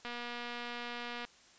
click train, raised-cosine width 0.3 ms, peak -26 dBFS, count 289, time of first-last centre 0.05-1.25 s, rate 240 Hz, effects white hiss -61 dBFS RMS until 1.58 s + resampled to 16000 Hz

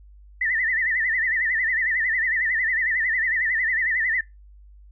sine tone with vibrato, 1900 Hz, A#6, 33 cents sharp, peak -20 dBFS, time 0.41-4.21 s, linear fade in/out 5 ms, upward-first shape sine, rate 11 Hz, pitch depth 130 cents each way, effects noise-tail reverb RT60 0.2 s tail -22 dB re dry + added 50 Hz sine -45 dBFS peak until 4.91 s

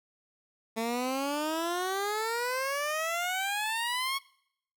15% pulse exponential sweep, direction up, 222.1 to 1108.7 Hz, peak -23 dBFS, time 0.76-4.19 s, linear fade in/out 20 ms, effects noise-tail reverb RT60 0.7 s tail -23 dB re dry

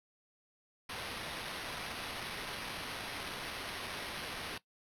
white noise with sample-and-hold, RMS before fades -42 dBFS, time 0.89-4.58 s, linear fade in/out 5 ms, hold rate 7350 Hz, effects noise-tail reverb RT60 0.1 s tail -17 dB re dry + low-pass 12000 Hz 12 dB/octave

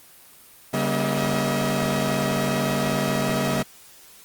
sawtooth tone cluster, 141 / 195.9 / 238.4 / 638 Hz, C#3 / G3 / A#3 / D#5, +30 / -1 / +39 / +43 cents, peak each -23 dBFS, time 0.73-3.63 s, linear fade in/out 10 ms, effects white hiss -49 dBFS RMS until 4.24 s + Opus 24 kbps

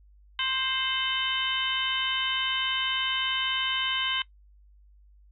harmonic tone with a mistuned harmonic, 525 Hz, C5, 6 cents sharp, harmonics 2 / 3 / 4 / 5 / 6 / 7, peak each -35 / -34 / -34 / -38 / -28 / -35 dBFS, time 0.39-4.22 s, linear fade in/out 2 ms, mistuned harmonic 6, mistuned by -54 cents, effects noise-tail reverb RT60 0.1 s tail -19 dB re dry + added 50 Hz sine -53 dBFS peak until 5.31 s

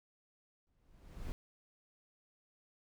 brown noise with exponential growth, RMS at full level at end -39 dBFS, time 0.67-1.32 s, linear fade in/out 0 ms, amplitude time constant 140 ms, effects none

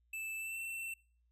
square tone with pitch glide, 2637 to 2689 Hz, E7 to E7, 0 to +34 cents, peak -40 dBFS, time 0.13-0.94 s, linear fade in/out 5 ms, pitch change +34 cents, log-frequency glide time 0.37-0.59 s, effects noise-tail reverb RT60 0.5 s tail -26 dB re dry + added 59 Hz sine -70 dBFS peak until 1.31 s

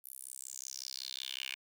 10% pulse tone with high-pass filter sweep, 65.41 Hz, C2, in tune, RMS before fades -44 dBFS, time 0.04-1.55 s, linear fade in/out 5 ms, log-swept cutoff 12000 to 2500 Hz, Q 4.7, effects none

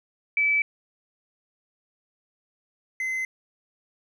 sine / triangle tone pair in turn, 2305 / 2054 Hz, D7 / C7, -33 / -33 cents, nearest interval major second, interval 200 cents, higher first, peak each -19 / -24 dBFS, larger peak first, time 0.37-0.62 / 3-3.25 s, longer neither, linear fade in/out 2 ms, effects none

